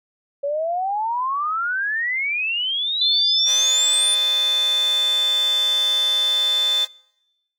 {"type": "exponential sweep", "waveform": "sine", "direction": "up", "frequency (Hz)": [554.4, 9500], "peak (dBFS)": -20, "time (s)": [0.43, 4.15], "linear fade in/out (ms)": 10}
{"type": "tone", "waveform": "sine", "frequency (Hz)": 3534, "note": "A7", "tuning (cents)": 7, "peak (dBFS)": -16, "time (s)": [3.01, 6.85], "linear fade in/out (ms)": 5}
{"type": "chord", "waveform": "5% pulse", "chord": "Ab major", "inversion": "first", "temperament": "just", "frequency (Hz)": [519.1, 623, 830.6], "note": ["C5", "Eb5", "Ab5"], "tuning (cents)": [-14, 2, 0], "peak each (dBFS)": -23, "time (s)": [3.45, 6.88], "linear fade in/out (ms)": 50}
{"effects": ["noise-tail reverb RT60 1.0 s tail -26 dB re dry"]}